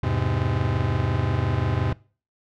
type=chord; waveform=45% pulse; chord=E augmented; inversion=none; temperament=just; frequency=82.41 / 103.01 / 128.76 Hz; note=E2 / G#2 / B#2; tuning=0 / -14 / -27 cents; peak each=-28 / -25 / -25 dBFS; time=0.03-1.93 s; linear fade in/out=5 ms; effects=noise-tail reverb RT60 0.4 s tail -23 dB re dry + low-pass 3000 Hz 12 dB/octave